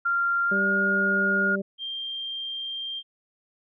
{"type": "tone with pitch glide", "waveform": "sine", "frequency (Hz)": [1388, 1424.6], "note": ["F6", "F6"], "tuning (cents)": [-11, 34], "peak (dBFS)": -21, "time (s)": [0.05, 1.56], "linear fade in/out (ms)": 10, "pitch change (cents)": 45, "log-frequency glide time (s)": [0.45, 0.6]}
{"type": "harmonic tone", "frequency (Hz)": 196, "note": "G3", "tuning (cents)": 0, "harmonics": [1, 2, 3], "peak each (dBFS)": [-28, -31, -33], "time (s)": [0.51, 1.62], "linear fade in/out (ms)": 10}
{"type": "tone", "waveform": "sine", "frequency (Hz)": 3181, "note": "G7", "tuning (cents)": 25, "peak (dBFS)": -30, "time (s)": [1.78, 3.03], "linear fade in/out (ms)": 50}
{"effects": []}